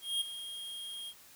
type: tone with ADSR envelope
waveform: square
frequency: 3245 Hz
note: G#7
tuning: 41 cents flat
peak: -29 dBFS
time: 0.01-1.14 s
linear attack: 200 ms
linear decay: 11 ms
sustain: -12 dB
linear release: 57 ms
effects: white hiss -57 dBFS RMS until 1.35 s